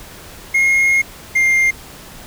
triangle tone pair in turn, 2148 / 2110 Hz, C7 / C7, +45 / +14 cents, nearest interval unison, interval 31 cents, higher first, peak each -9 dBFS, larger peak neither, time 0.54-1.02 / 1.35-1.71 s, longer first, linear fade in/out 10 ms, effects pink hiss -37 dBFS RMS until 2.26 s

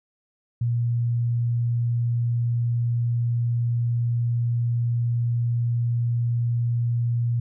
sine tone, 118.7 Hz, A#2, 32 cents sharp, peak -20 dBFS, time 0.61-7.4 s, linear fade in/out 5 ms, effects none

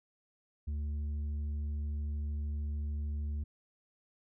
sine tone with tanh clipping, 73.9 Hz, D2, 11 cents sharp, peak -34 dBFS, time 0.67-3.44 s, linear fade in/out 10 ms, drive 5 dB, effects none

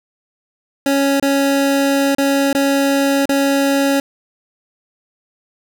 25% pulse tone with dropouts, 277.2 Hz, C#4, in tune, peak -9 dBFS, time 0.86-4 s, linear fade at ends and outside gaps 2 ms, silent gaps 1.199-1.225 / 2.149-2.183 / 2.529-2.549 / 3.256-3.292 s, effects none

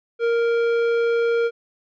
triangle tone with tanh clipping, 466.2 Hz, A#4, in tune, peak -19 dBFS, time 0.19-1.51 s, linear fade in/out 50 ms, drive 16 dB, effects none

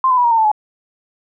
sine tone with pitch steps, 1046.5 / 1010.9 / 976.4 / 943.2 / 911 / 880 / 850 Hz, C6 / B5 / B5 / A#5 / A#5 / A5 / G#5, 0 / +40 / -20 / +20 / -40 / 0 / +40 cents, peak -10 dBFS, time 0.04-0.516 s, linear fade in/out 2 ms, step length 68 ms, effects none

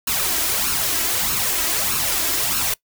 white noise with flanger, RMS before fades -21 dBFS, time 0.07-2.74 s, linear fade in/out 5 ms, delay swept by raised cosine 0.73 to 3.13 ms, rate 1.6 Hz, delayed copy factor +0.6, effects noise-tail reverb RT60 0.1 s tail -22 dB re dry

